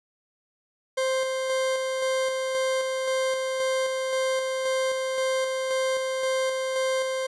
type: tone with tremolo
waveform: 40% pulse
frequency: 524 Hz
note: C5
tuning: 2 cents sharp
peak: -22 dBFS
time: 0.97-7.27 s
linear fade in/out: 10 ms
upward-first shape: square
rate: 1.9 Hz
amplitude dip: 30%
effects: resampled to 24000 Hz + 10-bit